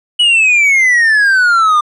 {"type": "exponential sweep", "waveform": "triangle", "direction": "down", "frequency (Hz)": [2960, 1190], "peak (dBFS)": -5, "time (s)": [0.19, 1.81], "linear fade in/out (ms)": 10, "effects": ["resampled to 24000 Hz"]}